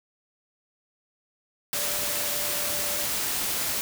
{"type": "tone in noise", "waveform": "sine", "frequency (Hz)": 587.3, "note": "D5", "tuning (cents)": 0, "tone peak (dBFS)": -38, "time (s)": [1.75, 3.05], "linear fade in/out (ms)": 0, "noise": "white", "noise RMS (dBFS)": -28, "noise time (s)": [1.73, 3.81], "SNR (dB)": -13, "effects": []}